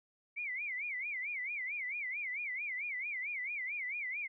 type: tone with vibrato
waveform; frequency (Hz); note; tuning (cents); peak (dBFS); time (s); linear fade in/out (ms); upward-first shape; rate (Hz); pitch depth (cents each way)
sine; 2200; C#7; -14; -36; 0.36-4.28; 20; sine; 4.5; 190
effects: none